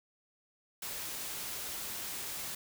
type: noise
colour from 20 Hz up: white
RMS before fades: -40 dBFS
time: 0.82-2.55 s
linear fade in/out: 5 ms
effects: none